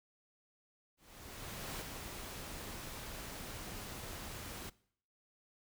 pink noise with ADSR envelope, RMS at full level -42 dBFS, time 0.97-4.7 s, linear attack 830 ms, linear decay 28 ms, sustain -4 dB, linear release 12 ms, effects noise-tail reverb RT60 0.6 s tail -21 dB re dry

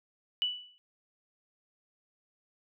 sine tone with exponential decay, 2963 Hz, F#7, 2 cents sharp, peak -24 dBFS, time 0.42-0.78 s, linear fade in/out 0 ms, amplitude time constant 77 ms, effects none

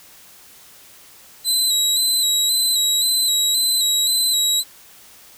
25% pulse tone with vibrato, 3951 Hz, B7, in tune, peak -11 dBFS, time 1.44-4.64 s, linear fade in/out 50 ms, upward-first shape square, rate 1.9 Hz, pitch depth 39 cents each way, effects white hiss -46 dBFS RMS until 5.37 s

